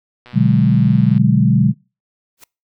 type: click train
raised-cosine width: 0.3 ms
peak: -24 dBFS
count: 114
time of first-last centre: 0.26-1.179 s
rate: 123 Hz
type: chord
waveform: sine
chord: G# half-diminished seventh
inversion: first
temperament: equal with one note detuned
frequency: 122.9 / 146.83 / 185 / 207.7 Hz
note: B2 / D3 / F#3 / G#3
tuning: -8 / 0 / 0 / 0 cents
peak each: -15 dBFS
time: 0.33-1.74 s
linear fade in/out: 50 ms
type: noise with exponential growth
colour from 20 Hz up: white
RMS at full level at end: -34 dBFS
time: 2.37-2.44 s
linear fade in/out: 5 ms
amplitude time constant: 15 ms
effects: noise-tail reverb RT60 0.3 s tail -25 dB re dry